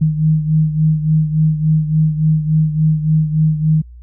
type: beating tone pair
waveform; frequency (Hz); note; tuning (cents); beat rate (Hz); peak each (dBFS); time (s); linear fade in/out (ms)
sine; 155.2 / 158.7; D#3 / D#3; -4 / +35; 3.5; -12 / -18; 0.01-3.82; 10
effects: added 60 Hz sine -34 dBFS peak until 4.02 s